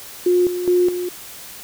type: tone with tremolo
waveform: sine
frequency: 357.4 Hz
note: F4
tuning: 40 cents sharp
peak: -12 dBFS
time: 0.26-1.09 s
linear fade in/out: 5 ms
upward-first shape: square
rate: 2.4 Hz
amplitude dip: 65%
effects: white hiss -37 dBFS RMS until 1.63 s